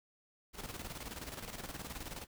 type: noise with tremolo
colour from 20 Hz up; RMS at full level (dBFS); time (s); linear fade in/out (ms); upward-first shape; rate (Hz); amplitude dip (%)
pink; -43; 0.53-2.27; 50; square; 19; 60
effects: none